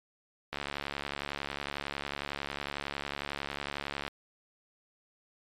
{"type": "click train", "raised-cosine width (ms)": 0.3, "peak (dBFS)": -18, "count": 253, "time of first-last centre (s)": [0.53, 4.079], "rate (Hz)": 71, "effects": ["MP3 96 kbps"]}